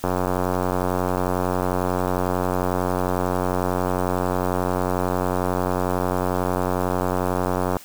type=click train; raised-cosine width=1 ms; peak=-8 dBFS; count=705; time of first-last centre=0.04-7.768 s; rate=91.1 Hz; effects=white hiss -44 dBFS RMS until 7.84 s